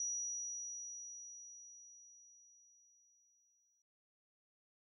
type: tone with exponential decay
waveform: sine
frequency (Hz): 5820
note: F#8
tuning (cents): -29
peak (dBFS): -36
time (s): 0-3.82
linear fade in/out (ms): 2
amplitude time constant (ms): 830
effects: none